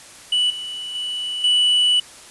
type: tone with level steps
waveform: triangle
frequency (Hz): 2960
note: F#7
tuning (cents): 0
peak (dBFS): -14 / -26 / -22 / -12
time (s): 0.32-2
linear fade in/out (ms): 5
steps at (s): 0.5 / 0.95 / 1.44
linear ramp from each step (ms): 2
effects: white hiss -42 dBFS RMS until 2.3 s + resampled to 24000 Hz